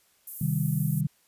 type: high-pass noise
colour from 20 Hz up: white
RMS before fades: -36 dBFS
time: 0.27-1.01 s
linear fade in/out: 5 ms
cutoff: 11000 Hz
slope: 24 dB/octave
type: chord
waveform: sine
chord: C minor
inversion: none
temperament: equal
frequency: 130.81 / 155.56 / 196 Hz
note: C3 / Eb3 / G3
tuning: 0 / 0 / 0 cents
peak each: -29 / -26 / -31 dBFS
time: 0.41-1.07 s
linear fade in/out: 5 ms
effects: white hiss -65 dBFS RMS until 1.27 s + resampled to 32000 Hz